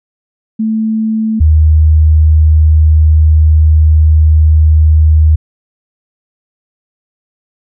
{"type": "tone pair in turn", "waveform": "sine", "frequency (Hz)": [220, 77.78], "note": ["A3", "D#2"], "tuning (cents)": [0, 0], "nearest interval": "octave + tritone", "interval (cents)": 1800, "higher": "first", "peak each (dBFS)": [-10, -3], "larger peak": "second", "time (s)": [[0.59, 1.4], [1.4, 5.36]], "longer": "second", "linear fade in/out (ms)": 10, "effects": []}